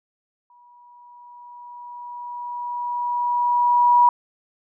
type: tone with exponential growth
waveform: sine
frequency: 968 Hz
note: B5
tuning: 35 cents flat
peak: -10 dBFS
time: 0.5-4.09 s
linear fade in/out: 2 ms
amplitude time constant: 780 ms
effects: none